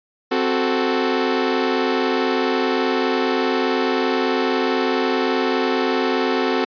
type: chord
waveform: sawtooth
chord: F# diminished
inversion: second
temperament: equal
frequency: 261.6 / 370 / 440 Hz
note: C4 / F#4 / A4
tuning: 0 / 0 / 0 cents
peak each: -18 dBFS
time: 0.31-6.65 s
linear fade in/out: 10 ms
effects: resampled to 11025 Hz